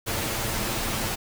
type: noise with comb filter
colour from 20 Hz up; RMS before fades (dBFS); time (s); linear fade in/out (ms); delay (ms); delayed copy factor
pink; -28; 0.06-1.16; 20; 8.9; +0.55
effects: none